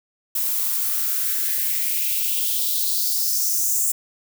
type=noise with high-pass filter sweep; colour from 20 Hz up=violet; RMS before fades=-22 dBFS; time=0.35-3.92 s; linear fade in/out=5 ms; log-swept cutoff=850 to 7600 Hz; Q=3.6; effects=none